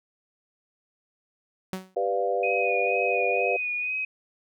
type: tone with exponential decay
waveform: sawtooth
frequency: 187.4 Hz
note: F#3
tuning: 22 cents sharp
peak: -23 dBFS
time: 1.73-1.95 s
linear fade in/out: 0 ms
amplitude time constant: 47 ms
type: chord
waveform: sine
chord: G dominant seventh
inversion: none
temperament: equal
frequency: 392 / 493.9 / 587.3 / 698.5 Hz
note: G4 / B4 / D5 / F5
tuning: 0 / 0 / 0 / 0 cents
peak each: -30 / -27 / -30 / -28 dBFS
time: 1.96-3.57 s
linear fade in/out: 10 ms
type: tone with vibrato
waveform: sine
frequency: 2489 Hz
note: D#7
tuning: in tune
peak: -26 dBFS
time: 2.43-4.05 s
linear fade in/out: 5 ms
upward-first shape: sine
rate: 2.1 Hz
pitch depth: 31 cents each way
effects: none